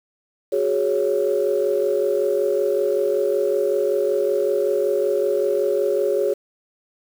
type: chord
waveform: sine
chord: F# suspended second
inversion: none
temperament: equal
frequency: 370 / 415.3 / 554.4 Hz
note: F#4 / G#4 / C#5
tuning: 0 / 0 / 0 cents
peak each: -23 / -20 / -21 dBFS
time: 0.52-6.34 s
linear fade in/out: 10 ms
effects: tanh soft clip ceiling -9 dBFS + 7-bit